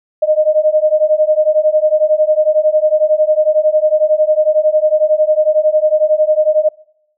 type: beating tone pair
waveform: sine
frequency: 610 / 621 Hz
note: D#5 / D#5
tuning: -34 / -3 cents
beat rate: 11 Hz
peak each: -12 dBFS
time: 0.22-6.69 s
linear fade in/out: 10 ms
effects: noise-tail reverb RT60 0.8 s tail -25 dB re dry